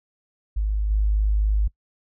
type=tone with level steps; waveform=sine; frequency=51.91 Hz; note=G#1; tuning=in tune; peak=-20 / -17 dBFS; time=0.56-1.68 s; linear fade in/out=10 ms; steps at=0.9 s; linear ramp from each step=10 ms; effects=noise-tail reverb RT60 0.1 s tail -22 dB re dry